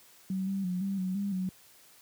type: tone with pitch steps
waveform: sine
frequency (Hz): 189.5 / 195 / 180.8 / 195.9 / 185.8 / 200.4 / 185.9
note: F#3 / G3 / F#3 / G3 / F#3 / G3 / F#3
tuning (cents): +42 / -9 / -40 / -1 / +7 / +38 / +8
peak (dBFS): -29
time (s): 0.3-1.49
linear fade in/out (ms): 2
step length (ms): 170
effects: white hiss -58 dBFS RMS until 2.01 s + high-pass 60 Hz 12 dB/octave